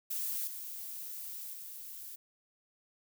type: noise with level steps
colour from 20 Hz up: violet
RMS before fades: -36 / -43 / -46 dBFS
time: 0.1-2.16 s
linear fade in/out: 10 ms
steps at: 0.47 / 1.53 s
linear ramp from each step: 5 ms
effects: none